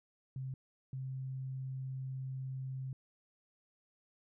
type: tone bursts at uneven times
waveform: sine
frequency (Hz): 131.8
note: C3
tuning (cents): +13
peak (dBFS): -38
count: 2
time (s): 0.36-0.54 / 0.93-2.93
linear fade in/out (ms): 2
effects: none